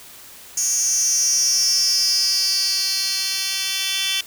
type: tone with high-pass filter sweep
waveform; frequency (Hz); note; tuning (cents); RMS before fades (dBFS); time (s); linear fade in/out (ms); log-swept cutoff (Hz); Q
10% pulse; 385.4; G4; -29; -20; 0.57-4.21; 5; 6700 to 3400; 8.5
effects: white hiss -42 dBFS RMS until 4.26 s